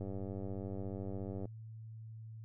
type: click train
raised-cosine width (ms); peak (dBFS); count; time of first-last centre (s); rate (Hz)
2; -30; 141; 0.01-1.455; 96.9
effects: noise-tail reverb RT60 0.1 s tail -23 dB re dry + added 111 Hz sine -46 dBFS peak until 2.44 s